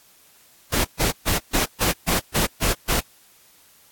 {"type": "noise bursts", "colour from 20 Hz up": "pink", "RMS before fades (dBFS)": -20, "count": 9, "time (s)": [0.72, 3.01], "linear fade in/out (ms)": 20, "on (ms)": 130, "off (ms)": 140, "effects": ["white hiss -54 dBFS RMS until 3.91 s", "AAC 64 kbps"]}